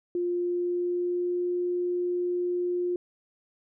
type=tone with pitch glide; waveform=sine; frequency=351.6 to 354.9 Hz; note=F4 to F4; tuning=+12 to +28 cents; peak=-25 dBFS; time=0.15-2.96 s; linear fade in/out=2 ms; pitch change=+16 cents; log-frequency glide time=0.29-1.48 s; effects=none